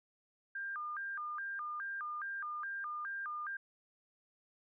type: tone with vibrato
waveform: sine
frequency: 1388 Hz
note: F6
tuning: 11 cents flat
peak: -38 dBFS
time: 0.55-3.57 s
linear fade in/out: 5 ms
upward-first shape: square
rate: 2.4 Hz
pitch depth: 240 cents each way
effects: none